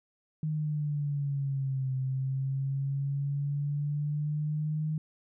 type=exponential two-way sweep; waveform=sine; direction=down then up; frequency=155.56 to 130.81 to 155.56 Hz; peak=-28 dBFS; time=0.43-4.98 s; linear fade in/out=2 ms; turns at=1.94 s; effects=none